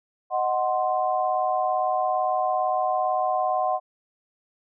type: chord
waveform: sine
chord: C diminished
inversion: first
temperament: equal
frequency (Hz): 622.3 / 740 / 1046.5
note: Eb5 / Gb5 / C6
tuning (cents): 0 / 0 / 0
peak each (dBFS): -27 / -23 / -28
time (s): 0.3-3.8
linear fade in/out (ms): 50
effects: none